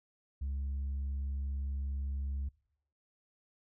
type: tone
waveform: sine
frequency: 68.8 Hz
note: C#2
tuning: 12 cents flat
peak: -31 dBFS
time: 0.41-2.49 s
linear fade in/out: 10 ms
effects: noise-tail reverb RT60 0.8 s tail -25 dB re dry + tanh soft clip ceiling -32 dBFS